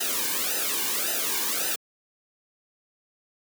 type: noise with flanger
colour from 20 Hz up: white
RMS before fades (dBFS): -27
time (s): 0-1.76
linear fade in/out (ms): 10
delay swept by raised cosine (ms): 0.89 to 1.56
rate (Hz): 1.8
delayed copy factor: -0.85
effects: high-pass 200 Hz 12 dB/octave